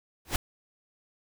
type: noise with exponential growth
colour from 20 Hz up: pink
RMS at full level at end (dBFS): -22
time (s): 0.25-0.36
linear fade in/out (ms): 2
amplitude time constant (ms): 23
effects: none